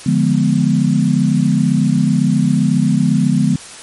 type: chord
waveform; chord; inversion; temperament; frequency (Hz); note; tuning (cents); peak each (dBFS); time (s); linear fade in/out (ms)
sine; D diminished seventh; none; equal with one note detuned; 146.83 / 174.61 / 208.9 / 246.9; D3 / F3 / Ab3 / Cb4; 0 / 0 / +10 / 0; -16; 0.06-3.56; 5
effects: white hiss -34 dBFS RMS until 3.82 s + MP3 48 kbps